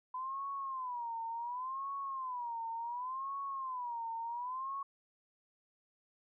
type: tone with vibrato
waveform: sine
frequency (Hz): 1005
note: B5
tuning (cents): +30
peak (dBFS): -37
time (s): 0.14-4.83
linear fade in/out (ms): 5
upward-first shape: sine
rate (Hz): 0.69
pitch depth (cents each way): 170
effects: none